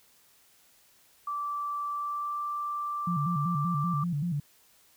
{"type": "tone with pitch glide", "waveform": "sine", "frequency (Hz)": [1165, 1175.1], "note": ["D6", "D6"], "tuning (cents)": [-14, 1], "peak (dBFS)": -30, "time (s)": [1.27, 4.04], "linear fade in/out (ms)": 5, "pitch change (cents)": 15, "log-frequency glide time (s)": [1.89, 2.41]}
{"type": "tone with vibrato", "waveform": "sine", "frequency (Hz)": 158.8, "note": "D#3", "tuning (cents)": 36, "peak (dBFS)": -27, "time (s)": [3.07, 4.4], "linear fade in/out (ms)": 5, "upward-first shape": "square", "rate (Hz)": 5.2, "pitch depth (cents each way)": 160}
{"effects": ["white hiss -62 dBFS RMS until 4.96 s"]}